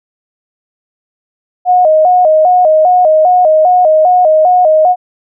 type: tone with vibrato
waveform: sine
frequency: 673 Hz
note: E5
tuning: 36 cents sharp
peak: -4 dBFS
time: 1.65-4.96 s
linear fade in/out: 50 ms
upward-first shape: square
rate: 2.5 Hz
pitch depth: 130 cents each way
effects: none